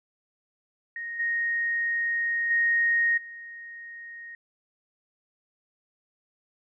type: tone with level steps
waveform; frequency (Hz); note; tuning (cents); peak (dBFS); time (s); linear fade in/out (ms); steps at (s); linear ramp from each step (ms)
sine; 1864.7; A#6; 0; -32 / -24 / -20 / -39; 0.96-4.35; 2; 1.19 / 2.5 / 3.17; 10
effects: none